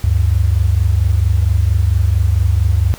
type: tone pair together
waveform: sine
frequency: 72.89 / 97.3 Hz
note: D2 / G2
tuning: -12 / -12 cents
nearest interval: perfect fourth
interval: 500 cents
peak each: -13 dBFS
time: 0.04-2.94 s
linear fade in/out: 0 ms
effects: pink hiss -37 dBFS RMS until 2.98 s